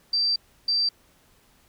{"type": "tone bursts at uneven times", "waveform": "sine", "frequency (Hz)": 4685, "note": "D8", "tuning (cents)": -5, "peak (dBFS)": -20, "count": 2, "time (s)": [[0.13, 0.36], [0.68, 0.89]], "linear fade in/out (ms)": 5, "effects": ["pink hiss -60 dBFS RMS until 1.68 s"]}